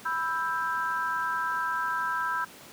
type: chord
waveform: sine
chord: E minor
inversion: second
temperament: just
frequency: 988.9 / 1318.5 / 1582.2 Hz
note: B5 / E6 / G6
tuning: +2 / 0 / +16 cents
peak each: -31 dBFS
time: 0.05-2.45 s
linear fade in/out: 10 ms
effects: pink hiss -48 dBFS RMS until 2.72 s + high-pass 150 Hz 12 dB/octave